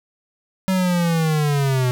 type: linear sweep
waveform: square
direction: down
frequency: 190.6 to 123.47 Hz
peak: -17 dBFS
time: 0.68-1.91 s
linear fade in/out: 0 ms
effects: none